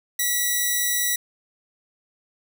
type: tone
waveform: 5% pulse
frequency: 1945 Hz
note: B6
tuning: 27 cents flat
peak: -10 dBFS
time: 0.19-1.16 s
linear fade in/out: 5 ms
effects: none

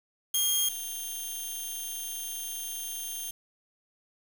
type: tone pair in turn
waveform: 10% pulse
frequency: 3234 / 3175 Hz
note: G#7 / G7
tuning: -47 / +21 cents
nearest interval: unison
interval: 32 cents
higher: first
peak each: -16 / -26 dBFS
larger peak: first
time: 0.34-0.69 / 0.69-3.31 s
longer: second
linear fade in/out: 5 ms
effects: 7-bit

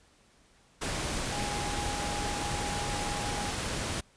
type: tone in noise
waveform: sine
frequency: 822 Hz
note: G#5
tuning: 18 cents flat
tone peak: -37 dBFS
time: 1.32-3.51 s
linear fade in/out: 10 ms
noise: pink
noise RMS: -33 dBFS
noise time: 0.81-4.01 s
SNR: -7 dB
effects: pink hiss -63 dBFS RMS until 4.16 s + resampled to 22050 Hz

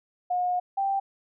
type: tone pair in turn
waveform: sine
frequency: 720 / 785 Hz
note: F#5 / G5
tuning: -47 / +2 cents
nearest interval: minor second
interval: 149 cents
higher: second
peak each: -23 dBFS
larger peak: neither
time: 0.3-0.6 / 0.77-1 s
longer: first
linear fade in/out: 10 ms
effects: none

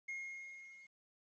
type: tone with level ramp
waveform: triangle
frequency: 2146 Hz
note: C7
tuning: 43 cents sharp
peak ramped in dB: -38 to -55 dBFS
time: 0.08-0.87 s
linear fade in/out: 10 ms
effects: resampled to 16000 Hz + 12-bit

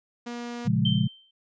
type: tone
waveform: sawtooth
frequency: 239.1 Hz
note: A#3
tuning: 44 cents sharp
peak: -29 dBFS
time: 0.26-0.68 s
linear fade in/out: 10 ms
type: chord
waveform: sine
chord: Bb minor seventh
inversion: none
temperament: equal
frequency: 116.54 / 138.59 / 174.61 / 207.7 Hz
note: Bb2 / Db3 / F3 / Ab3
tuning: 0 / 0 / 0 / 0 cents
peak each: -26 dBFS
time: 0.65-1.08 s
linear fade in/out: 20 ms
type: tone with exponential decay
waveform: sine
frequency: 3119 Hz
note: G7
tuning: 9 cents flat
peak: -23 dBFS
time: 0.85-1.31 s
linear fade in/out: 5 ms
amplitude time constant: 100 ms
effects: resampled to 16000 Hz

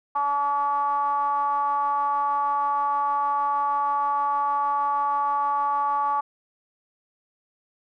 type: ring-modulated tone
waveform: triangle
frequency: 142.4 Hz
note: C#3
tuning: 47 cents sharp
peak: -16 dBFS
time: 0.15-6.21 s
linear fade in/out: 10 ms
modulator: 1000 Hz
effects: none

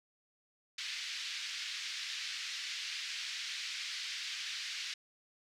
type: band-pass noise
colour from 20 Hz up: white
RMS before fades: -41 dBFS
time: 0.78-4.94 s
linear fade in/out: 5 ms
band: 1800 to 5100 Hz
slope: 24 dB/octave
effects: none

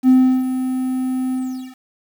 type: tone with ADSR envelope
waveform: triangle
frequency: 257.6 Hz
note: C4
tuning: 27 cents flat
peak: -4 dBFS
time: 0.03-1.76 s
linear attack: 55 ms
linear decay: 350 ms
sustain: -12 dB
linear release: 420 ms
effects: tanh soft clip ceiling -3 dBFS + 7-bit

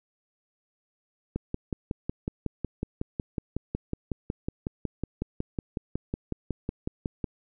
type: click train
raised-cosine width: 3 ms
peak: -16 dBFS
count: 33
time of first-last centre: 1.36-7.242 s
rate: 5.44 Hz
effects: none

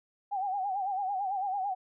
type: tone with vibrato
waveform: sine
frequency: 780 Hz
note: G5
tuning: 9 cents flat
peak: -29 dBFS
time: 0.31-1.75 s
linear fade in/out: 20 ms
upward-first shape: sine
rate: 9 Hz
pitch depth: 93 cents each way
effects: none

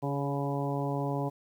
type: harmonic tone with a mistuned harmonic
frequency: 141 Hz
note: C#3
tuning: 30 cents sharp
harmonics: 1 / 2 / 3 / 4 / 5 / 6 / 7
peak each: -32 / -35 / -37 / -38 / -39 / -40 / -40 dBFS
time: 0.02-1.3 s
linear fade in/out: 20 ms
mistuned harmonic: 3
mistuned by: -22 cents
effects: 10-bit

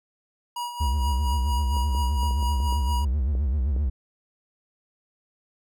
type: tone with tremolo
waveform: square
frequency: 962 Hz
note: B5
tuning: 46 cents flat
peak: -28 dBFS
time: 0.56-3.05 s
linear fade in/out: 5 ms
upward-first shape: sine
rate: 4.3 Hz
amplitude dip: 60%
type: tone with vibrato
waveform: triangle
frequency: 68.2 Hz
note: C#2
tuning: 28 cents flat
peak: -19 dBFS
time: 0.8-3.9 s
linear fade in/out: 10 ms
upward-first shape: sine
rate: 7.7 Hz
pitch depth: 190 cents each way
type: clicks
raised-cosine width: 2 ms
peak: -26 dBFS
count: 9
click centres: 1.768 / 1.949 / 2.232 / 2.31 / 2.427 / 2.602 / 2.726 / 3.352 / 3.764 s
effects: none

